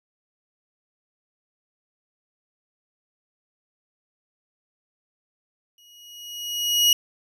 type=tone with exponential growth; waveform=30% pulse; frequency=2900 Hz; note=F#7; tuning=35 cents flat; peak=-10 dBFS; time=5.78-6.93 s; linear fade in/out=2 ms; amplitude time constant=250 ms; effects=none